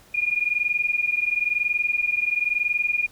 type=tone pair together; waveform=sine; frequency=2424 / 2445 Hz; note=D#7 / D#7; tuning=-46 / -31 cents; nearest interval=unison; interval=15 cents; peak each=-23 / -24 dBFS; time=0.14-3.07 s; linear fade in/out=10 ms; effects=pink hiss -53 dBFS RMS until 3.11 s